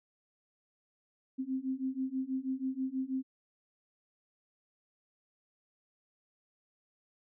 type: beating tone pair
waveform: sine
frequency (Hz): 259.4 / 265.6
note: C4 / C4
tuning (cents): -15 / +26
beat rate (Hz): 6.2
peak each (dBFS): -36 / -35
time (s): 1.38-3.23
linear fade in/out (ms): 20
effects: none